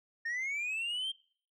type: linear sweep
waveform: sine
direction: up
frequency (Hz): 1808 to 3200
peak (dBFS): -30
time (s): 0.25-1.12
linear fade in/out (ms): 10
effects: noise-tail reverb RT60 0.5 s tail -25 dB re dry + tanh soft clip ceiling -32 dBFS